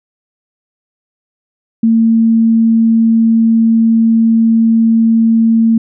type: tone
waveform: sine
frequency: 226.4 Hz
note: A3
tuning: 50 cents sharp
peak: -6 dBFS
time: 1.83-5.78 s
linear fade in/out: 5 ms
effects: none